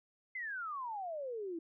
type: exponential sweep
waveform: sine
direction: down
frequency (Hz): 2100 to 320.4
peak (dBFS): -38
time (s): 0.35-1.59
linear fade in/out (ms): 5
effects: none